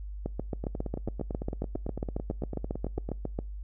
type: two click trains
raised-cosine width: 2 ms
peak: -18 / -21 dBFS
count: 24 / 23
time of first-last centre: 0.26-3.389 / 0.64-3.09 s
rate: 7.35 / 8.98 Hz
effects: noise-tail reverb RT60 0.4 s tail -26 dB re dry + added 50 Hz sine -36 dBFS peak until 3.63 s